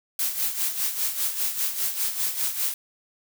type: noise with tremolo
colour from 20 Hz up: blue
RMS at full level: -24 dBFS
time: 0.19-2.74 s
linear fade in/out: 2 ms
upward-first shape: sine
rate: 5 Hz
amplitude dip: 65%
effects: none